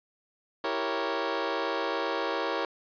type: chord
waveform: 20% pulse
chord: E diminished seventh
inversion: none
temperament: equal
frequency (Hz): 329.6 / 392 / 466.2 / 554.4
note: E4 / G4 / Bb4 / Db5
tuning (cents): 0 / 0 / 0 / 0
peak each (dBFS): -30 / -30 / -28 / -28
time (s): 0.64-2.65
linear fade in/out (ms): 2
effects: resampled to 11025 Hz + 9-bit